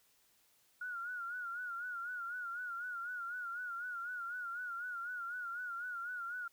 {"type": "tone with vibrato", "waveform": "sine", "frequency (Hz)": 1428, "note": "F6", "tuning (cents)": 38, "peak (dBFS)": -39, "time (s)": [0.81, 6.48], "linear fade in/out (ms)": 5, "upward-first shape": "sine", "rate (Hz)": 4, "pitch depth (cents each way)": 80, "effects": ["white hiss -71 dBFS RMS until 6.52 s"]}